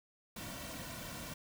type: noise with comb filter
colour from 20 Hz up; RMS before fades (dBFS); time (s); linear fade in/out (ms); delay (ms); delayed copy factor
pink; -45; 0.36-1.34; 5; 2.4; -0.7
effects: none